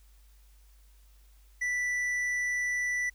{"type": "tone with tanh clipping", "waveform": "triangle", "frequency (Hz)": 1972, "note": "B6", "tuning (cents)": -3, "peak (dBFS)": -29, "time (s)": [1.61, 3.1], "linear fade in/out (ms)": 10, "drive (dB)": 11, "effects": ["added 50 Hz sine -55 dBFS peak until 3.14 s", "white hiss -67 dBFS RMS until 3.14 s"]}